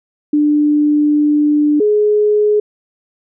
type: tone pair in turn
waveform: sine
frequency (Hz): 296.9 / 419.9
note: D4 / G#4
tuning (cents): +19 / +19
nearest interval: tritone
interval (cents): 600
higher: second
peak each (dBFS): -9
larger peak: neither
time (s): 0.33-1.8 / 1.8-2.6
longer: first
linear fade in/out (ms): 5
effects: none